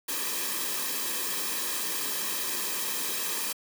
white noise with comb filter, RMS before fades -31 dBFS, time 0.08-3.53 s, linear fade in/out 10 ms, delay 1.4 ms, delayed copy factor -0.65, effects high-pass 200 Hz 12 dB/octave

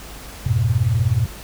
sine chord, F diminished, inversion none, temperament equal, 87.31 / 103.83 / 123.47 Hz, F2 / Ab2 / Cb3, 0 / 0 / 0 cents, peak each -23 / -19 / -18 dBFS, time 0.46-1.26 s, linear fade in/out 5 ms, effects added 50 Hz sine -38 dBFS peak until 1.43 s + pink hiss -38 dBFS RMS until 1.43 s

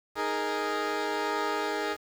15% pulse chord, D# suspended fourth, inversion none, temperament equal, 311.1 / 415.3 / 466.2 Hz, D#4 / G#4 / A#4, 0 / 0 / 0 cents, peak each -28 / -24 / -28 dBFS, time 0.15-1.97 s, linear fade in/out 50 ms, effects low-pass 5000 Hz 12 dB/octave + 8-bit

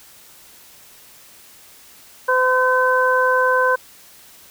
harmonic tone, 510 Hz, C5, 44 cents flat, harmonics 1 / 2 / 3, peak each -18 / -18 / -18 dBFS, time 2.28-3.76 s, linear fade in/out 10 ms, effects white hiss -46 dBFS RMS until 4.5 s

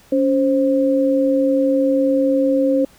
sine tone pair together, 279.5 / 527.6 Hz, C#4 / C5, +14 / +14 cents, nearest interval major seventh, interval 1100 cents, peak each -16 dBFS, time 0.12-2.85 s, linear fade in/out 5 ms, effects pink hiss -50 dBFS RMS until 2.98 s

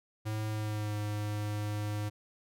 square tone with pitch glide, 108.1 to 104.78 Hz, A2 to G#2, -30 to +16 cents, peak -33 dBFS, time 0.25-2.1 s, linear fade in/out 20 ms, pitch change -54 cents, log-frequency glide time 0.48-0.96 s, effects none

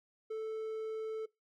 triangle tone, 439.6 Hz, A4, 2 cents flat, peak -34 dBFS, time 0.3-1.26 s, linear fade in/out 10 ms, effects noise-tail reverb RT60 0.2 s tail -22 dB re dry

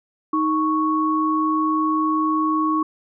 sine tone pair together, 312.6 / 1108.7 Hz, D#4 / C#6, +8 / 0 cents, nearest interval octave + minor seventh, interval 2192 cents, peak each -20 dBFS, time 0.33-2.83 s, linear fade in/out 5 ms, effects none

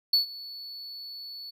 triangle tone with ADSR envelope, 4435 Hz, C#8, in tune, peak -16 dBFS, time 0.13-1.51 s, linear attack 5 ms, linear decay 120 ms, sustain -21 dB, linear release 16 ms, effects none

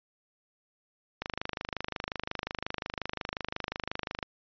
click train, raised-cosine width 0.3 ms, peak -16 dBFS, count 78, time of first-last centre 1.22-4.228 s, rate 25.6 Hz, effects resampled to 11025 Hz

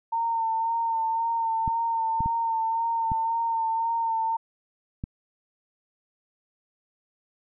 sine tone with vibrato, 910 Hz, A#5, 42 cents flat, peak -23 dBFS, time 0.12-4.37 s, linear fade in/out 10 ms, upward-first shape sine, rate 1.9 Hz, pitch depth 24 cents each way
clicks, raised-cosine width 5 ms, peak -18 dBFS, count 5, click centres 1.678 / 2.206 / 2.26 / 3.118 / 5.039 s
effects none

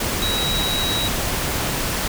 sine tone in noise, 3854 Hz, B7, 43 cents flat, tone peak -22 dBFS, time 0.22-1.08 s, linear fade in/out 5 ms, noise pink, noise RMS -23 dBFS, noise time 0-2.08 s, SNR -2 dB, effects none

